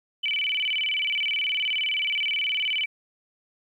sine tone with vibrato, 2637 Hz, E7, in tune, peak -23 dBFS, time 0.23-2.86 s, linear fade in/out 10 ms, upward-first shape square, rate 19 Hz, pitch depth 230 cents each way, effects 10-bit

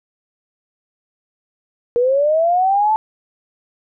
sine linear sweep, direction up, 470 to 884 Hz, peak -12 dBFS, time 1.96-2.96 s, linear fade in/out 0 ms, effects none

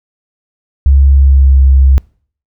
sine tone with pitch glide, 68.7 to 66.98 Hz, C#2 to C2, -15 to +41 cents, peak -3 dBFS, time 0.86-1.98 s, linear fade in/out 0 ms, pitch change -44 cents, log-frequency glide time 1.13-1.61 s, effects noise-tail reverb RT60 0.5 s tail -25 dB re dry

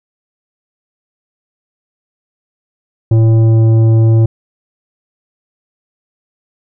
sine tone with tanh clipping, 112.4 Hz, A2, 37 cents sharp, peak -7 dBFS, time 3.11-4.26 s, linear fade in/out 5 ms, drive 10 dB, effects none

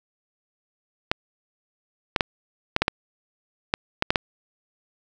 clicks, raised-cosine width 0.3 ms, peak -3 dBFS, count 10, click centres 1.115 / 2.162 / 2.208 / 2.764 / 2.82 / 2.881 / 3.739 / 4.024 / 4.105 / 4.158 s, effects none

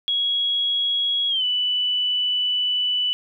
sine tone with pitch glide, 3322 to 2977 Hz, G#7 to F#7, 0 to +10 cents, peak -19 dBFS, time 0.08-3.13 s, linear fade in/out 0 ms, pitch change -190 cents, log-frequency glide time 1.29-1.44 s, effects 10-bit

